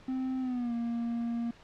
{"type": "tone with pitch glide", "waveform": "triangle", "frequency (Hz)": [260, 234.3], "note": ["C4", "A#3"], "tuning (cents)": [-11, 9], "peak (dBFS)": -28, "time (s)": [0.08, 1.51], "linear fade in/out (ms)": 5, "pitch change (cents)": -180, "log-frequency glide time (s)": [0.4, 0.73], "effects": ["pink hiss -56 dBFS RMS until 1.63 s", "low-pass 4000 Hz 12 dB/octave"]}